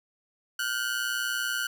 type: ring-modulated tone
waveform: sawtooth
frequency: 1480 Hz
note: F#6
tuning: in tune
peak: -21 dBFS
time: 0.59-1.67 s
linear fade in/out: 5 ms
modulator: 60.1 Hz
effects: none